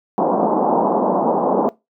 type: band-pass noise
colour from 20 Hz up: white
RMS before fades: -17 dBFS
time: 0.18-1.69 s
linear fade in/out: 0 ms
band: 180 to 950 Hz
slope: 48 dB/octave
effects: noise-tail reverb RT60 0.2 s tail -20 dB re dry